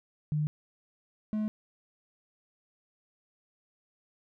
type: tone pair in turn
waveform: sine / triangle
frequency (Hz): 151 / 214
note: D3 / A3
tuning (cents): +48 / -48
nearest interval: tritone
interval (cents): 604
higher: second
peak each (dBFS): -26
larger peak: neither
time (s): 0.32-0.47 / 1.33-1.48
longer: neither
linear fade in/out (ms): 0
effects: none